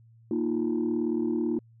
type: chord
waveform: sine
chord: Bb suspended fourth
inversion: none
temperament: equal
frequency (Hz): 233.1 / 311.1 / 349.2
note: Bb3 / Eb4 / F4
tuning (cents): 0 / 0 / 0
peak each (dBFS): -28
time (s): 0.31-1.59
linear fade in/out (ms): 2
effects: tanh soft clip ceiling -19 dBFS + added 114 Hz sine -53 dBFS peak until 1.8 s